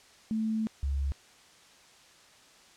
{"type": "tone pair in turn", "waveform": "sine", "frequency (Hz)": [220, 69.3], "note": ["A3", "C#2"], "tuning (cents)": [0, 0], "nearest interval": "octave + minor sixth", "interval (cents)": 2000, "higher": "first", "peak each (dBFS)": -27, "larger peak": "neither", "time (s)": [[0.31, 0.67], [0.83, 1.12]], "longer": "first", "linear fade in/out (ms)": 0, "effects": ["white hiss -57 dBFS RMS until 2.76 s", "low-pass 7000 Hz 12 dB/octave"]}